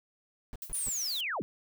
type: noise bursts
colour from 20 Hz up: brown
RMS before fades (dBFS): -40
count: 3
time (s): 0.53-0.891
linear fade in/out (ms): 0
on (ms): 27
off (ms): 140
type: noise with exponential decay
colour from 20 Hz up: violet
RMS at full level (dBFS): -37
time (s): 0.62-0.81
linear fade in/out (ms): 1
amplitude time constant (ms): 40
type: linear sweep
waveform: sine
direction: down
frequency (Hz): 9956 to 110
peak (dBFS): -31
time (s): 0.73-1.42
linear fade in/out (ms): 0
type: noise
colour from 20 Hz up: blue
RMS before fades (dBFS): -42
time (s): 0.74-1.21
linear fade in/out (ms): 5
effects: none